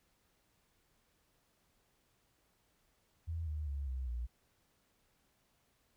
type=tone with pitch steps; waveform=sine; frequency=82.41 / 76.01 / 70.1 / 64.66 / 59.63 Hz; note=E2 / D#2 / C#2 / C2 / A#1; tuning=0 / -40 / +20 / -20 / +40 cents; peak=-36 dBFS; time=3.27-4.27 s; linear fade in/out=20 ms; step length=200 ms; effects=pink hiss -75 dBFS RMS until 5.96 s